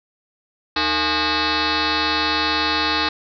sine tone with frequency modulation, 1457 Hz, F#6, 27 cents flat, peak -17 dBFS, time 0.76-3.09 s, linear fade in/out 5 ms, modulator 383 Hz, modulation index 8, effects none

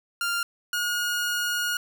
sawtooth tone pair in turn, 1396.9 / 1437.8 Hz, F6 / F6, 0 / +50 cents, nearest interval unison, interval 50 cents, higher second, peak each -21 dBFS, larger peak neither, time 0.21-0.43 / 0.73-1.77 s, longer second, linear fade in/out 2 ms, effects none

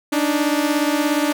sawtooth beating tone pair, 289.9 / 306.9 Hz, D4 / D#4, -22 / -24 cents, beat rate 17 Hz, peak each -15 / -17 dBFS, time 0.12-1.33 s, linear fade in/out 10 ms, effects none

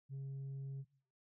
sine tone, 136.4 Hz, C#3, 28 cents flat, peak -39 dBFS, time 0.09-0.85 s, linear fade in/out 50 ms, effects noise-tail reverb RT60 0.5 s tail -21 dB re dry + tanh soft clip ceiling -41 dBFS

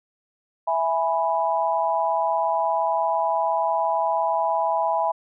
sine chord, E major, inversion none, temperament equal, 659.3 / 830.6 / 987.8 Hz, E5 / G#5 / B5, 0 / 0 / 0 cents, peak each -24 dBFS, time 0.67-5.12 s, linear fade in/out 10 ms, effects none

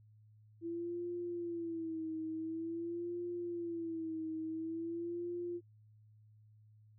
sine tone with vibrato, 333.6 Hz, E4, 21 cents sharp, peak -37 dBFS, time 0.61-5.61 s, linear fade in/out 50 ms, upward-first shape sine, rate 0.47 Hz, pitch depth 80 cents each way, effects noise-tail reverb RT60 0.1 s tail -26 dB re dry + added 107 Hz sine -60 dBFS peak until 6.98 s

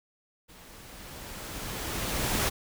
pink noise with level ramp, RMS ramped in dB -52 to -26 dBFS, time 0.48-2.5 s, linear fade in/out 20 ms, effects none

